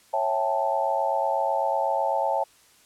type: chord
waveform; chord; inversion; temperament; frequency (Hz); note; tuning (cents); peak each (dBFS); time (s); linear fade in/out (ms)
sine; A dominant seventh; first; just; 550 / 660 / 792 / 880; C#5 / E5 / G5 / A5; -14 / +2 / +18 / 0; -28 / -28 / -28 / -26; 0.13-2.44; 10
effects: white hiss -57 dBFS RMS until 2.85 s + low-pass 11000 Hz 12 dB/octave